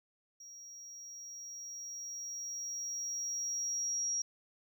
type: tone with level ramp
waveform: triangle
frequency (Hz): 5660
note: F8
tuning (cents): +22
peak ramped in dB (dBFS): -48 to -28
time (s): 0.4-4.22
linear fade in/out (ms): 5
effects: tanh soft clip ceiling -30 dBFS